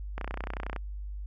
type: click train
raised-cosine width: 0.5 ms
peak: -20 dBFS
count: 19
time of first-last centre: 0.18-0.763 s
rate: 30.9 Hz
effects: added 50 Hz sine -35 dBFS peak until 1.26 s